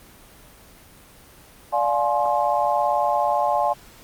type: chord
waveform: sine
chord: D half-diminished seventh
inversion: none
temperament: just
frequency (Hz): 587.3 / 704.8 / 845.8 / 1057.2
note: D5 / F5 / Ab5 / C6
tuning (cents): 0 / +16 / +31 / +18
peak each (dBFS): -24 / -23 / -22 / -26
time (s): 1.72-3.74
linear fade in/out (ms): 20
effects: pink hiss -48 dBFS RMS until 4.03 s + Opus 24 kbps